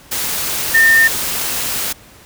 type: tone in noise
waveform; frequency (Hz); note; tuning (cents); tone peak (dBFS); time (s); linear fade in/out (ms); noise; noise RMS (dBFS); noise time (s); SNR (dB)
sine; 1812; A#6; -50; -7; 0.74-1.08; 10; white; -20; 0.11-1.93; +10
effects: pink hiss -43 dBFS RMS until 2.25 s